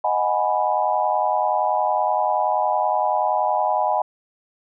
sine chord, G# minor seventh, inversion second, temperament equal, 622.3 / 740 / 830.6 / 987.8 Hz, D#5 / F#5 / G#5 / B5, 0 / 0 / 0 / 0 cents, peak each -24 / -23 / -22 / -24 dBFS, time 0.04-4.02 s, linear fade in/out 5 ms, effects none

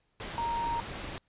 sine tone in noise, 932.3 Hz, A#5, in tune, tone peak -29 dBFS, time 0.38-0.8 s, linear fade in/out 0 ms, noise pink, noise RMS -39 dBFS, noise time 0.2-1.18 s, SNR +7 dB, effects pink hiss -74 dBFS RMS until 1.28 s + resampled to 8000 Hz

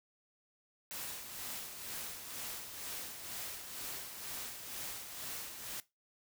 white noise with tremolo, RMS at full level -42 dBFS, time 0.91-5.8 s, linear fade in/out 0 ms, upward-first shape sine, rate 2.1 Hz, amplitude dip 50%, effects noise-tail reverb RT60 0.2 s tail -18 dB re dry

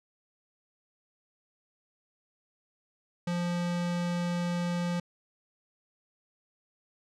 square tone, 174.61 Hz, F3, in tune, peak -29 dBFS, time 3.27-5 s, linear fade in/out 5 ms, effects low-pass 7000 Hz 12 dB/octave

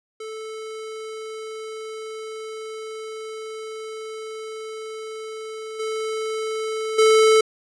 square tone with level steps, 438.2 Hz, A4, 7 cents flat, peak -32 / -25 / -13 dBFS, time 0.2-7.41 s, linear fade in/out 5 ms, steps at 5.79 / 6.98 s, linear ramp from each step 10 ms, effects resampled to 22050 Hz

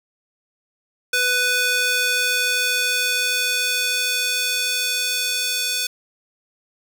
square tone with high-pass filter sweep, 496.6 Hz, B4, 9 cents sharp, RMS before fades -21 dBFS, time 1.13-5.87 s, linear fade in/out 5 ms, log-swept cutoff 1500 to 3400 Hz, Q 0.96, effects none

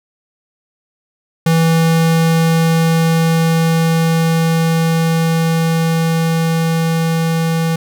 square tone with level ramp, 163.9 Hz, E3, 10 cents flat, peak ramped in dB -10 to -14 dBFS, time 1.46-7.76 s, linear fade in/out 5 ms, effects none

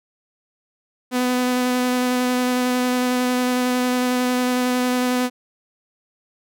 sawtooth tone with vibrato, 250 Hz, B3, 21 cents sharp, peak -14 dBFS, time 1.11-5.3 s, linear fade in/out 50 ms, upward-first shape square, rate 11 Hz, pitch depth 8 cents each way, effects none

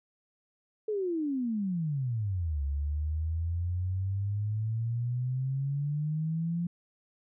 sine exponential two-way sweep, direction down then up, 440 to 69.3 to 174.2 Hz, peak -28 dBFS, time 0.88-6.67 s, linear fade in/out 5 ms, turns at 2.63 s, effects none

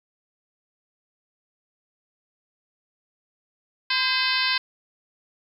harmonic tone with a mistuned harmonic, 513 Hz, C5, 34 cents flat, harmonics 2 / 3 / 4 / 5 / 6 / 7 / 8 / 9 / 10, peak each -30 / -28 / -29 / -28 / -30 / -31 / -29 / -29 / -31 dBFS, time 3.9-4.58 s, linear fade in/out 5 ms, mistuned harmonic 3, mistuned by +57 cents, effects 9-bit

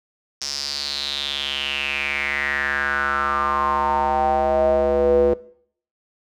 square tone with band-pass filter sweep, 70.4 Hz, C#2, 27 cents sharp, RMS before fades -21 dBFS, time 0.41-5.34 s, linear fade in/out 5 ms, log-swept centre 5500 to 450 Hz, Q 6.7, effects noise-tail reverb RT60 0.6 s tail -20 dB re dry

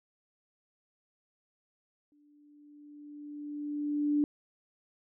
sine tone with exponential growth, 293.7 Hz, D4, in tune, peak -23 dBFS, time 2.12-4.24 s, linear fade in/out 1 ms, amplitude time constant 460 ms, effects none

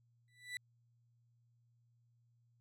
35% pulse tone with exponential growth, 1975.5 Hz, B6, in tune, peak -36 dBFS, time 0.28-0.57 s, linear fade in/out 1 ms, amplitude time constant 63 ms, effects added 118 Hz sine -70 dBFS peak until 2.6 s + low-pass 11000 Hz 12 dB/octave

